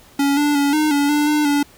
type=tone with pitch steps; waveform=square; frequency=280.7 / 292.7 / 283.5 / 306 / 285.7 / 295.4 / 300.2 / 287.7 Hz; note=C#4 / D4 / C#4 / D#4 / D4 / D4 / D4 / D4; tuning=+22 / -6 / +39 / -29 / -48 / +10 / +38 / -36 cents; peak=-15 dBFS; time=0.19-1.63 s; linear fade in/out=5 ms; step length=180 ms; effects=pink hiss -48 dBFS RMS until 1.77 s